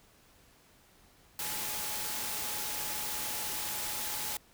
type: tone in noise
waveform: sine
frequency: 848 Hz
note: G#5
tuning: 36 cents sharp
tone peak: -47 dBFS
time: 1.39-4.37 s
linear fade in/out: 2 ms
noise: white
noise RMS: -36 dBFS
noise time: 1.39-4.37 s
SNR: -14 dB
effects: pink hiss -62 dBFS RMS until 4.53 s